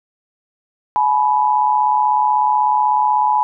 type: tone pair together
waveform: sine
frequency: 850 / 986.2 Hz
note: G#5 / B5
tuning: +40 / -3 cents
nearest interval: minor third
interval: 257 cents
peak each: -15 / -15 dBFS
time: 0.96-3.43 s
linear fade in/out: 0 ms
effects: none